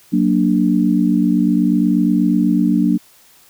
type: chord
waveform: sine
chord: Gb augmented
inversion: none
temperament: equal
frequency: 185 / 233.1 / 293.7 Hz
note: Gb3 / Bb3 / D4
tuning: 0 / 0 / 0 cents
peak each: -16 dBFS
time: 0.12-2.98 s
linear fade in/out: 20 ms
effects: white hiss -49 dBFS RMS until 3.49 s